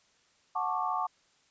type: chord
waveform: sine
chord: D major seventh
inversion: first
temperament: just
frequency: 734.2 / 881 / 1101.2 / 1174.7 Hz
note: F#5 / A5 / C#6 / D6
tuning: -14 / +2 / -12 / 0 cents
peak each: -34 dBFS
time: 0.55-1.07 s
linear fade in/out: 10 ms
effects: white hiss -67 dBFS RMS until 1.5 s + resampled to 16000 Hz